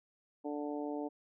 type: harmonic tone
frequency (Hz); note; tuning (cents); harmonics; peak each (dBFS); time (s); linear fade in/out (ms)
147; D3; +2; 2 / 3 / 4 / 5 / 6; -38 / -42 / -44 / -46 / -48; 0.44-1.09; 20
effects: none